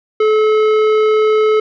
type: tone with tanh clipping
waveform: triangle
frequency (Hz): 431.4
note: A4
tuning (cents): -34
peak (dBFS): -11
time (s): 0.2-1.6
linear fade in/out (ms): 5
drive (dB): 17
effects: none